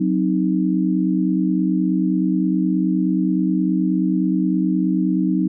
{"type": "chord", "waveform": "sine", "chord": "C diminished", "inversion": "second", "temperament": "equal", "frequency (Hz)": [185, 261.6, 311.1], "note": ["Gb3", "C4", "Eb4"], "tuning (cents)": [0, 0, 0], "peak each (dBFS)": [-19, -22, -20], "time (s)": [0, 5.48], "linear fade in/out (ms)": 10, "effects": []}